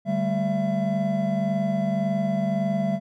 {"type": "tone cluster", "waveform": "triangle", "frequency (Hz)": [147.5, 196.5, 218.3, 671], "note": ["D3", "G3", "A3", "E5"], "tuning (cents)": [8, 4, -13, 31], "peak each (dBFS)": [-29, -22, -29, -25], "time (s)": [0.05, 3], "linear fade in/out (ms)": 50, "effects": []}